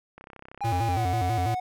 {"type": "click train", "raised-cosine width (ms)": 0.5, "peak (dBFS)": -29, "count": 29, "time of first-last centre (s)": [0.18, 1.034], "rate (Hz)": 32.8}
{"type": "tone with pitch glide", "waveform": "triangle", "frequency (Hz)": [811, 735.1], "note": ["G#5", "F#5"], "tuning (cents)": [-41, -11], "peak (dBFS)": -25, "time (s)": [0.61, 1.6], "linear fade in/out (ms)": 5, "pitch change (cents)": -170, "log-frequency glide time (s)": [0.91, 1.02]}
{"type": "tone with vibrato", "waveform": "square", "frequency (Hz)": 100.8, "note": "G2", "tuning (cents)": 49, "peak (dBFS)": -26, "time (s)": [0.64, 1.55], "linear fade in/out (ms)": 10, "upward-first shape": "square", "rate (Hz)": 6.1, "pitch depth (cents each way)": 210}
{"effects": []}